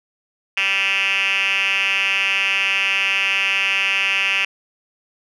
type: tone with band-pass filter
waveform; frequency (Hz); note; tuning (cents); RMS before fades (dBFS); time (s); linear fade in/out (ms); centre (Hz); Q
5% pulse; 195.1; G3; -8; -19; 0.57-4.45; 2; 2700; 6.8
effects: none